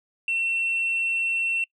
sine tone, 2705 Hz, E7, 44 cents sharp, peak -21 dBFS, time 0.28-1.64 s, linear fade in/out 2 ms, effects noise-tail reverb RT60 0.1 s tail -25 dB re dry + tanh soft clip ceiling -19 dBFS

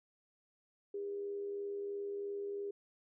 sine tone with amplitude modulation, 403.4 Hz, G4, 50 cents sharp, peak -36 dBFS, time 0.94-2.71 s, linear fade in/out 5 ms, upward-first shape sine, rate 83 Hz, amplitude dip 35%, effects none

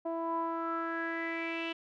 sawtooth tone with low-pass filter sweep, 331 Hz, E4, 7 cents sharp, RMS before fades -35 dBFS, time 0.05-1.73 s, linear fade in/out 10 ms, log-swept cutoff 780 to 2900 Hz, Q 6.5, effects none

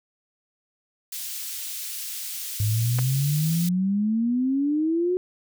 white high-pass noise, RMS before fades -33 dBFS, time 1.12-3.69 s, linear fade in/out 5 ms, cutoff 3100 Hz, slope 12 dB/octave
sine exponential sweep, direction up, 103.2 to 370 Hz, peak -20 dBFS, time 2.6-5.17 s, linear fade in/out 0 ms
clicks, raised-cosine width 0.5 ms, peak -17 dBFS, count 2, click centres 2.987 / 2.991 s
effects none

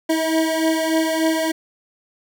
25% pulse beating tone pair, 320 / 323.4 Hz, D#4 / E4, +49 / -33 cents, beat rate 3.4 Hz, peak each -15 / -19 dBFS, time 0.09-1.52 s, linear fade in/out 10 ms, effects none

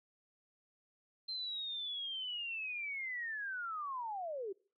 sine linear sweep, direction down, 4148 to 364.5 Hz, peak -38 dBFS, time 1.28-4.53 s, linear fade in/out 10 ms, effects noise-tail reverb RT60 0.4 s tail -24 dB re dry

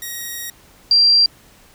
5% pulse / sine tone pair in turn, 1887 / 4734 Hz, A#6 / D8, +21 / +13 cents, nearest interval octave + major third, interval 1592 cents, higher second, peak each -16 / -9 dBFS, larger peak second, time 0.02-0.5 / 0.91-1.26 s, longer first, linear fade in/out 2 ms, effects pink hiss -49 dBFS RMS until 1.74 s

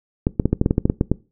clicks, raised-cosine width 3 ms, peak -3 dBFS, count 12, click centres 0.269 / 0.398 / 0.456 / 0.53 / 0.614 / 0.661 / 0.709 / 0.781 / 0.855 / 0.899 / 1.011 / 1.116 s, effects noise-tail reverb RT60 0.3 s tail -21 dB re dry

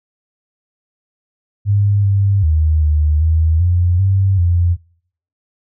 sine tone with pitch steps, 101.5 / 99.3 / 78.1 / 75.9 / 80.1 / 88.2 / 96.7 / 86.9 Hz, G#2 / G2 / D#2 / D#2 / E2 / F2 / G2 / F2, -39 / +23 / +7 / -42 / -49 / +18 / -23 / -8 cents, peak -10 dBFS, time 1.65-4.77 s, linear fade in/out 50 ms, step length 390 ms, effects noise-tail reverb RT60 0.6 s tail -23 dB re dry

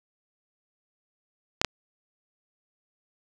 clicks, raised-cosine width 0.2 ms, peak -4 dBFS, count 2, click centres 1.615 / 1.647 s, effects none

